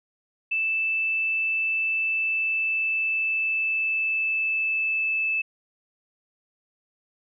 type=tone with pitch glide; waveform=sine; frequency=2640 to 2623 Hz; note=E7 to E7; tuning=+2 to -9 cents; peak=-22 dBFS; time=0.51-5.42 s; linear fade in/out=10 ms; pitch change=-11 cents; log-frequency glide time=2.05-5.3 s; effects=none